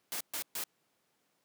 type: noise bursts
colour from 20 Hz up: white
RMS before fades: -37 dBFS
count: 3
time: 0.12-0.638 s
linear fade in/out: 0 ms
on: 86 ms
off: 130 ms
effects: pink hiss -75 dBFS RMS until 1.44 s + high-pass 200 Hz 12 dB/octave